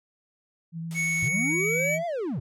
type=tone with vibrato; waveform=sine; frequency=164.81 Hz; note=E3; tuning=in tune; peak=-31 dBFS; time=0.72-2.04 s; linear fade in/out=50 ms; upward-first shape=triangle; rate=8.8 Hz; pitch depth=18 cents each way
type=high-pass noise; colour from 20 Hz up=white; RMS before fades=-43 dBFS; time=0.91-1.28 s; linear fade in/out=0 ms; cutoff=150 Hz; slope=12 dB/octave
type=tone with pitch glide; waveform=square; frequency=2217 to 2278 Hz; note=C#7 to C#7; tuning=0 to +47 cents; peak=-25 dBFS; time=0.94-1.99 s; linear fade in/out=50 ms; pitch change=+47 cents; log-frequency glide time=1.26-1.81 s
type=linear two-way sweep; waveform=triangle; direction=up then down; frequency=97.8 to 701 to 97.8 Hz; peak=-25 dBFS; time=1.22-2.4 s; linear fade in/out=10 ms; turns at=2.06 s
effects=low-pass 11000 Hz 12 dB/octave